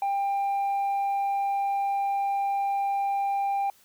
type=tone; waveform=sine; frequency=795 Hz; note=G5; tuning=24 cents sharp; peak=-21 dBFS; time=0.02-3.7 s; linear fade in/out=2 ms; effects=tanh soft clip ceiling -23 dBFS + white hiss -59 dBFS RMS until 3.84 s